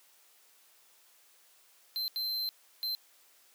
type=tone bursts at uneven times; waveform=square; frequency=4106 Hz; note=C8; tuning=33 cents flat; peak=-32 dBFS; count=3; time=1.96-2.08 / 2.16-2.49 / 2.83-2.95 s; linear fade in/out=0 ms; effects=white hiss -63 dBFS RMS until 3.54 s + high-pass 400 Hz 12 dB/octave